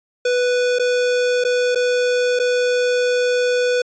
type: tone with dropouts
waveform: square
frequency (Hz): 493.9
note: B4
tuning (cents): 0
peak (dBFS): -16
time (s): 0.25-3.82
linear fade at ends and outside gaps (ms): 5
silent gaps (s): 0.787-0.795 / 1.44-1.448 / 1.749-1.756 / 2.391-2.397
effects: resampled to 16000 Hz